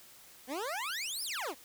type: exponential two-way sweep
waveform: 20% pulse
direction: up then down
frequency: 237.1 to 5390 to 237.1 Hz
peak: -30 dBFS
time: 0.47-1.55 s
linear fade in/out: 50 ms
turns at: 1.23 s
effects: white hiss -56 dBFS RMS until 1.64 s